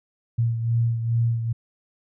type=beating tone pair; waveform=sine; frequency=115.9 / 118.3 Hz; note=A#2 / A#2; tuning=-10 / +26 cents; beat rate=2.4 Hz; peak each=-20 / -28 dBFS; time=0.38-1.53 s; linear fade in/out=10 ms; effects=none